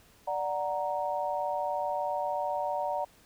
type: chord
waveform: sine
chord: D augmented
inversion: none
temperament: equal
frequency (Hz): 587.3 / 740 / 932.3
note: D5 / F#5 / A#5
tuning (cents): 0 / 0 / 0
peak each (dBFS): -33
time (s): 0.27-3.05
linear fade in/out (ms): 10
effects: pink hiss -60 dBFS RMS until 3.25 s